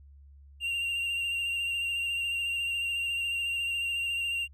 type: tone with vibrato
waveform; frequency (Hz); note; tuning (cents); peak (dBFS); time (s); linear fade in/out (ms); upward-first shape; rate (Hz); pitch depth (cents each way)
triangle; 2772; F7; -14; -27; 0.6-4.48; 50; sine; 14; 23
effects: added 70 Hz sine -50 dBFS peak until 4.53 s